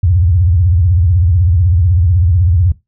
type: tone with vibrato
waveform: sine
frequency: 87.31 Hz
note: F2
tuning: in tune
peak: -7 dBFS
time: 0.03-2.72 s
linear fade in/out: 5 ms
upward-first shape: sine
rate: 16 Hz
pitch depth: 220 cents each way
effects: noise-tail reverb RT60 0.2 s tail -18 dB re dry